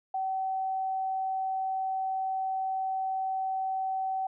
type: tone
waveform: sine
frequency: 763 Hz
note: G5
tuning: 47 cents flat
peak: -28 dBFS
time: 0.14-4.27 s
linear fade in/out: 5 ms
effects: none